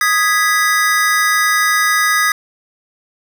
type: chord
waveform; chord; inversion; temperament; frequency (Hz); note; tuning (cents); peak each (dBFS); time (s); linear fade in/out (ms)
square; G# minor; second; equal; 1244.5 / 1661.2 / 1975.5; D#6 / G#6 / B6; 0 / 0 / 0; -17; 0.01-2.32; 2
effects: none